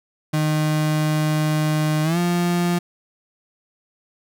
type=tone with pitch glide; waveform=35% pulse; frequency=153.8 to 174.64 Hz; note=D#3 to F3; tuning=-20 to 0 cents; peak=-16 dBFS; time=0.33-2.79 s; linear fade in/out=10 ms; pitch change=+220 cents; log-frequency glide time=2.03-2.18 s; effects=none